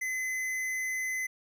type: tone with tanh clipping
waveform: sine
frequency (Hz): 2035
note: C7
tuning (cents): -49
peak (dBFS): -32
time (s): 0.01-1.27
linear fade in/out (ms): 10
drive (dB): 16
effects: none